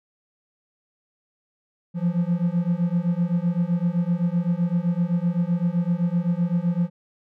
triangle beating tone pair, 169.8 / 177.6 Hz, F3 / F3, -48 / +29 cents, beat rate 7.8 Hz, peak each -21 dBFS, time 1.94-6.9 s, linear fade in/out 50 ms, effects none

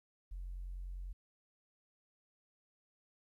sine tone, 45.04 Hz, F#1, 46 cents flat, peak -40 dBFS, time 0.31-1.13 s, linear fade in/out 10 ms, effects tanh soft clip ceiling -37 dBFS + 13-bit

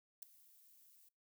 violet noise with ADSR envelope, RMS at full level -44 dBFS, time 0.22-1.09 s, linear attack 8 ms, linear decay 4 ms, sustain -22 dB, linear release 7 ms, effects noise-tail reverb RT60 0.3 s tail -25 dB re dry

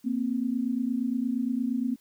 sine tone pair together, 233.5 / 262.1 Hz, A#3 / C4, +3 / +3 cents, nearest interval major second, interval 200 cents, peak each -28 dBFS, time 0.04-1.96 s, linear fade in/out 20 ms, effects white hiss -64 dBFS RMS until 2 s

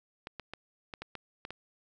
clicks, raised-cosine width 0.3 ms, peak -24 dBFS, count 8, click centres 0.271 / 0.397 / 0.536 / 0.938 / 1.02 / 1.153 / 1.451 / 1.506 s, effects none

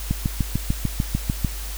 click train, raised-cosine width 5 ms, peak -8 dBFS, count 10, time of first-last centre 0.11-1.447 s, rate 6.73 Hz, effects added 50 Hz sine -29 dBFS peak until 1.77 s + white hiss -36 dBFS RMS until 1.77 s

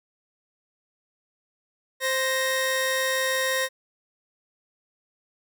sawtooth tone pair together, 523.3 / 1864.7 Hz, C5 / A#6, 0 / 0 cents, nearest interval octave + minor seventh, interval 2200 cents, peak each -22 dBFS, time 2-3.69 s, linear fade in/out 50 ms, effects none

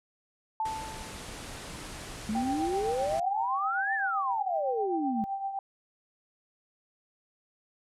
sine tone with exponential decay, 880 Hz, A5, in tune, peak -26 dBFS, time 0.6-1.39 s, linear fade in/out 2 ms, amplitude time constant 170 ms
pink low-pass noise, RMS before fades -42 dBFS, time 0.65-3.2 s, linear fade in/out 5 ms, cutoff 11000 Hz, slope 48 dB/octave
sine exponential two-way sweep, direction up then down, 207.7 to 1822 to 207.7 Hz, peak -28 dBFS, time 2.29-5.24 s, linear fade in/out 0 ms, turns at 3.94 s
sine tone with tremolo, 784 Hz, G5, in tune, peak -28 dBFS, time 2.35-5.59 s, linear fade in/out 2 ms, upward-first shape triangle, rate 7.8 Hz, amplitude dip 65%
effects none

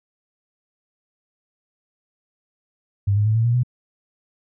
sine tone with pitch steps, 100 / 104.37 / 108.92 / 113.68 / 118.65 / 123.83 Hz, G2 / G#2 / A2 / A#2 / A#2 / B2, +35 / +9 / -17 / -43 / +31 / +5 cents, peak -15 dBFS, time 3.07-3.634 s, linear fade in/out 10 ms, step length 94 ms, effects none

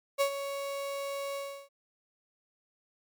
35% pulse tone with ADSR envelope, 557 Hz, C#5, 8 cents sharp, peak -21 dBFS, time 0.18-1.69 s, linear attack 30 ms, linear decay 86 ms, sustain -11 dB, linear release 340 ms, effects MP3 96 kbps

